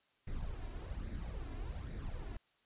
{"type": "noise with flanger", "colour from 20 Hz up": "brown", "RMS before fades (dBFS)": -42, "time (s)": [0.27, 2.37], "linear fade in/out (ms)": 5, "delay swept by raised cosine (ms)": [0.48, 2.98], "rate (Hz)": 1.2, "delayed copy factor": 0.6, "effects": ["white hiss -74 dBFS RMS until 2.65 s", "resampled to 8000 Hz"]}